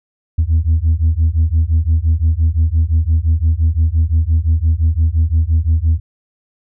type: beating tone pair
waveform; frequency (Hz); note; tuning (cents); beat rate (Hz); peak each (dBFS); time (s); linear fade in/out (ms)
sine; 77.7 / 83.5; D#2 / E2; -2 / +23; 5.8; -12; 0.38-6; 10
effects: tanh soft clip ceiling -7 dBFS